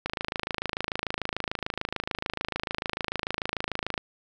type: click train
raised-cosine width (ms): 0.3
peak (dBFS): -12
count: 106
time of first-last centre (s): 0.06-3.978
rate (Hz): 26.8
effects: none